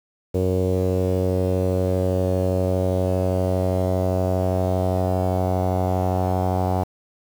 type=tone with low-pass filter sweep; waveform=sawtooth; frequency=92.5 Hz; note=F#2; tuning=in tune; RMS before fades=-21 dBFS; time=0.34-6.84 s; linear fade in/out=10 ms; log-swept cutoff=480 to 770 Hz; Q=4.5; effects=7-bit